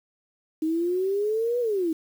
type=exponential two-way sweep; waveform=sine; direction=up then down; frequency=310.9 to 493.9 to 310.9 Hz; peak=-22 dBFS; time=0.62-1.93 s; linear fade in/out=5 ms; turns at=1.6 s; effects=8-bit